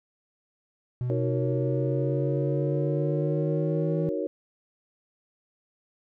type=exponential sweep; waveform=triangle; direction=up; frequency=123.47 to 161.3 Hz; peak=-24 dBFS; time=1.01-4.09 s; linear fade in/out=0 ms
type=chord; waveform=sine; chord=D# minor seventh; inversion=none; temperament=equal; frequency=311.1 / 370 / 466.2 / 554.4 Hz; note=D#4 / F#4 / A#4 / C#5; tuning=0 / 0 / 0 / 0 cents; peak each=-32 dBFS; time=1.1-4.27 s; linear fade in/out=0 ms
effects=none